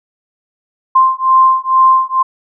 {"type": "beating tone pair", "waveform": "sine", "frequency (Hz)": [1046.5, 1048.7], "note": ["C6", "C6"], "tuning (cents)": [0, 4], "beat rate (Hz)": 2.2, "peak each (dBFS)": -10, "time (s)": [0.95, 2.23], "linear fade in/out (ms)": 10, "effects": []}